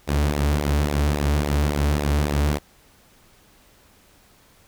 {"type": "tone with flanger", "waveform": "sawtooth", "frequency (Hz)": 73, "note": "D2", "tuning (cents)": -10, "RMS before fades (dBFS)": -21, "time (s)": [0.07, 2.59], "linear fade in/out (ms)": 20, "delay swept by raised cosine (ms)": [0.64, 6.04], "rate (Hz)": 3.6, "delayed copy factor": -0.6, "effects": ["pink hiss -55 dBFS RMS until 4.67 s"]}